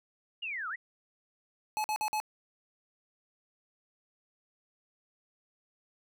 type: linear two-way sweep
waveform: sine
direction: down then up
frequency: 2909 to 1208 to 2076 Hz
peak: -34 dBFS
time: 0.42-0.76 s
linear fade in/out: 10 ms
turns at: 0.69 s
type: tone bursts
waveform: square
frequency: 856 Hz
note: A5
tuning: 48 cents flat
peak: -30 dBFS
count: 4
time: 1.77-2.201 s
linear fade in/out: 0 ms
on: 71 ms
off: 49 ms
effects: none